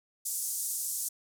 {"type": "band-pass noise", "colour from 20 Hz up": "white", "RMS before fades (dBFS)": -34, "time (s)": [0.25, 1.09], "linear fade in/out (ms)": 10, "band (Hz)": [6600, 12000], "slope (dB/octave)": 24, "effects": []}